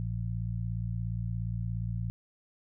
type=harmonic tone; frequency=57.1 Hz; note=A#1; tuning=35 cents flat; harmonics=1 / 2 / 3; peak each=-37 / -32 / -39 dBFS; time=0-2.1 s; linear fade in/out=0 ms; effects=none